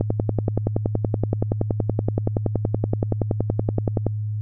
click train, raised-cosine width 2 ms, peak -7 dBFS, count 44, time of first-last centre 0.01-4.067 s, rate 10.6 Hz, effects added 106 Hz sine -23 dBFS peak until 4.41 s

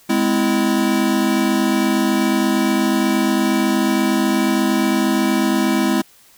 square chord, Ab augmented, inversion none, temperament equal with one note detuned, 207.7 / 256.1 / 329.6 Hz, Ab3 / C4 / E4, 0 / -37 / 0 cents, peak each -20 dBFS, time 0.09-6.02 s, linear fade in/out 10 ms, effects white hiss -50 dBFS RMS until 6.37 s

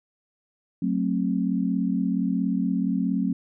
sine chord, F# diminished, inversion none, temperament just, 185 / 222 / 266.4 Hz, F#3 / A3 / C4, 0 / +16 / +31 cents, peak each -25 / -27 / -26 dBFS, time 0.82-3.33 s, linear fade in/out 5 ms, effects none

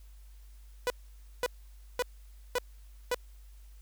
sawtooth tone bursts, 493.9 Hz, B4, in tune, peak -23 dBFS, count 5, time 0.87-3.145 s, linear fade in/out 0 ms, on 31 ms, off 530 ms, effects added 50 Hz sine -49 dBFS peak until 3.81 s + white hiss -66 dBFS RMS until 3.81 s

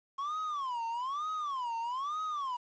triangle tone with vibrato, 1075 Hz, C6, 47 cents sharp, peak -31 dBFS, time 0.18-2.57 s, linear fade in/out 10 ms, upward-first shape sine, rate 1.1 Hz, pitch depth 280 cents each way, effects resampled to 16000 Hz + 10-bit

